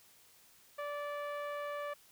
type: tone with low-pass filter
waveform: 10% pulse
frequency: 582 Hz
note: D5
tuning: 16 cents flat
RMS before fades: -40 dBFS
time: 0.78-1.94 s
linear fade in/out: 10 ms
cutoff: 1200 Hz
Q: 0.66
effects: white hiss -63 dBFS RMS until 2.11 s